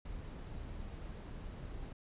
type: noise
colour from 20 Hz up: brown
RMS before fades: -45 dBFS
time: 0.05-1.93 s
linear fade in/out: 5 ms
effects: resampled to 8000 Hz